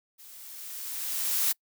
blue noise with level ramp, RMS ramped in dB -50 to -24 dBFS, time 0.18-1.53 s, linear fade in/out 20 ms, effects noise-tail reverb RT60 0.1 s tail -26 dB re dry

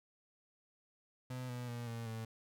35% pulse tone with pitch steps, 126.9 / 123.07 / 119.36 / 115.76 / 112.27 Hz, B2 / B2 / A#2 / A#2 / A2, +47 / -6 / +41 / -12 / +35 cents, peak -39 dBFS, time 1.3-2.25 s, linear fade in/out 5 ms, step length 190 ms, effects none

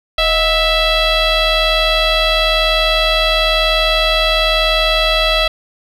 sine tone with frequency modulation, 1975.5 Hz, B6, in tune, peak -9 dBFS, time 0.18-5.48 s, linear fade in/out 5 ms, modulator 672 Hz, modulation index 3, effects tanh soft clip ceiling -9 dBFS + 8-bit

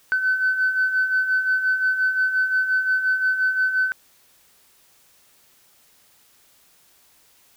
sine beating tone pair, 1514 / 1519.7 Hz, F#6 / F#6, +39 / +46 cents, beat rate 5.7 Hz, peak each -25 / -18 dBFS, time 0.12-3.92 s, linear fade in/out 0 ms, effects tanh soft clip ceiling -12 dBFS + white hiss -57 dBFS RMS until 7.56 s

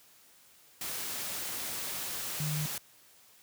sine tone in noise, 151.5 Hz, D#3, 46 cents flat, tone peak -31 dBFS, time 2.4-2.66 s, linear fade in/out 2 ms, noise white, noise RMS -37 dBFS, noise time 0.81-2.78 s, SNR +3 dB, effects white hiss -60 dBFS RMS until 3.42 s + high-pass 60 Hz 12 dB/octave

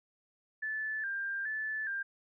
sine tone with vibrato, 1666 Hz, G#6, 5 cents sharp, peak -33 dBFS, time 0.62-2.03 s, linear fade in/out 10 ms, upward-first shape square, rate 1.2 Hz, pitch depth 78 cents each way, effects none

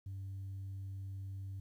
sine tone, 96.9 Hz, G2, 20 cents flat, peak -39 dBFS, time 0.06-1.6 s, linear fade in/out 5 ms, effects tanh soft clip ceiling -39 dBFS + 12-bit

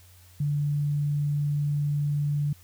sine tone, 145.8 Hz, D3, 12 cents flat, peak -23 dBFS, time 0.4-2.53 s, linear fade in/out 5 ms, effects added 89 Hz sine -52 dBFS peak until 2.63 s + white hiss -57 dBFS RMS until 2.63 s

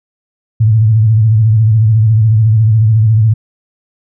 sine tone with vibrato, 110 Hz, A2, in tune, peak -5 dBFS, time 0.6-3.34 s, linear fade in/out 10 ms, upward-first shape sine, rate 14 Hz, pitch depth 79 cents each way, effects none

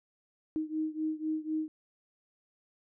sine beating tone pair, 311.1 / 315.1 Hz, D#4 / D#4, 0 / +22 cents, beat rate 4 Hz, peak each -33 / -35 dBFS, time 0.56-1.68 s, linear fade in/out 0 ms, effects none

